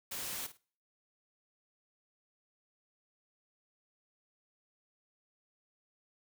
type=noise with echo; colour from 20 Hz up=white; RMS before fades=-40 dBFS; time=0.11-0.47 s; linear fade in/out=10 ms; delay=53 ms; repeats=2; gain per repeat=-13 dB; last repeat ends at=0.576 s; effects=noise-tail reverb RT60 0.5 s tail -26 dB re dry